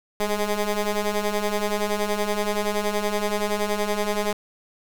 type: ring-modulated tone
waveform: 15% pulse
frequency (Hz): 207.7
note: G#3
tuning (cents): 0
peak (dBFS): -13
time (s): 0.2-4.33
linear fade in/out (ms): 2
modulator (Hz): 213
effects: none